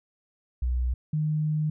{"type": "tone pair in turn", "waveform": "sine", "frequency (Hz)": [61.9, 153.3], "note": ["B1", "D#3"], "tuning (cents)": [5, -25], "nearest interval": "octave + major third", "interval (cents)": 1570, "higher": "second", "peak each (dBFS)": -23, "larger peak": "neither", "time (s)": [[0.62, 0.94], [1.13, 1.7]], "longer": "second", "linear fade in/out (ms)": 5, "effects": []}